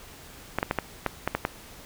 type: clicks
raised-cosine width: 0.5 ms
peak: -9 dBFS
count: 8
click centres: 0.586 / 0.629 / 0.711 / 0.787 / 1.063 / 1.276 / 1.35 / 1.451 s
effects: pink hiss -47 dBFS RMS until 1.85 s